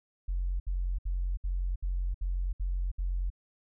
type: tone bursts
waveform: sine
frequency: 44.91 Hz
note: F1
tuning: 49 cents sharp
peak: -27 dBFS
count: 8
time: 0.28-3.302 s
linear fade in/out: 10 ms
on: 320 ms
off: 66 ms
effects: tanh soft clip ceiling -23 dBFS